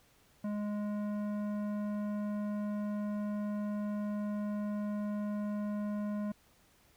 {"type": "tone with tanh clipping", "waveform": "triangle", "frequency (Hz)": 207.7, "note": "G#3", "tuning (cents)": 0, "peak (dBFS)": -35, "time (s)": [0.44, 6.32], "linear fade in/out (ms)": 5, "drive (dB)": 17, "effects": ["pink hiss -66 dBFS RMS until 6.96 s"]}